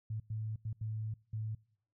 sine tone bursts at uneven times, 109.2 Hz, A2, 13 cents flat, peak -35 dBFS, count 5, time 0.1-0.2 / 0.3-0.56 / 0.65-0.73 / 0.81-1.14 / 1.33-1.55 s, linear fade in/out 5 ms, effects noise-tail reverb RT60 0.7 s tail -25 dB re dry

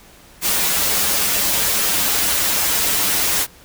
white noise with comb filter, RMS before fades -18 dBFS, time 0.41-3.47 s, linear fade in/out 50 ms, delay 7.9 ms, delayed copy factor -0.95, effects pink hiss -46 dBFS RMS until 3.64 s

